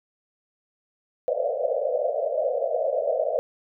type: band-pass noise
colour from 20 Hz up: white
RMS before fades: -25 dBFS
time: 1.28-3.39 s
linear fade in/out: 0 ms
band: 480 to 670 Hz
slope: 96 dB/octave
effects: none